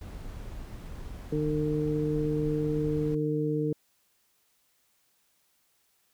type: noise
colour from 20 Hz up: brown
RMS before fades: -40 dBFS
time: 0.01-3.15 s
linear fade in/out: 5 ms
type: harmonic tone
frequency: 151.4 Hz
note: D#3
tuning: 47 cents flat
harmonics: 1 / 2 / 3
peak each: -30 / -30 / -30 dBFS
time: 1.32-3.73 s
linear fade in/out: 5 ms
effects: white hiss -70 dBFS RMS until 6.13 s